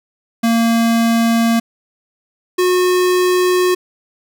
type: tone pair in turn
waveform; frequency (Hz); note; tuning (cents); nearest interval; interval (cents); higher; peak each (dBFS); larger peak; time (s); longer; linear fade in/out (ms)
square; 230 / 363.2; A#3 / F#4; -23 / -32; minor sixth; 791; second; -12; neither; 0.43-1.6 / 2.58-3.75; neither; 10
effects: none